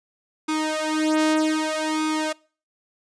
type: tone with flanger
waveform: sawtooth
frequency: 311.1 Hz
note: D#4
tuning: in tune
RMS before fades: -23 dBFS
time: 0.48-2.33 s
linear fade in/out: 10 ms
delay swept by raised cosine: 0.83 to 3.23 ms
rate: 0.64 Hz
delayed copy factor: +0.95
effects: noise-tail reverb RT60 0.4 s tail -24 dB re dry + resampled to 22050 Hz